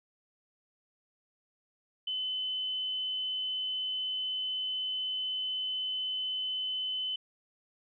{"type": "tone", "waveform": "sine", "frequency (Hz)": 3032, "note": "F#7", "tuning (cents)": 42, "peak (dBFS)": -31, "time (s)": [2.07, 7.16], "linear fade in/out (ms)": 5, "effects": []}